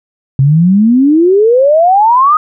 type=exponential sweep; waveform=sine; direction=up; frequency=130.81 to 1267 Hz; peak=-4 dBFS; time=0.39-2.37 s; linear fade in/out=2 ms; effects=none